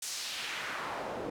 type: noise with band-pass filter sweep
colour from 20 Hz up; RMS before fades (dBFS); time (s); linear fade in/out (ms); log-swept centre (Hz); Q
pink; -38; 0.02-1.3; 5; 7400 to 400; 1.3
effects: none